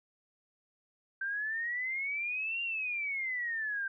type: exponential two-way sweep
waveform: sine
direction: up then down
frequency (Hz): 1562 to 2794 to 1562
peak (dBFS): -32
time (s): 1.21-3.88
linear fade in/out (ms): 5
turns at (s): 2.62
effects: none